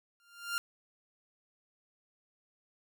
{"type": "tone with exponential growth", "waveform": "sawtooth", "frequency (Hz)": 1396.9, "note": "F6", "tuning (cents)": 0, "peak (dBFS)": -25, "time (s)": [0.2, 0.58], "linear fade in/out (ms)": 0, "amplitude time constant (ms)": 81, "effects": []}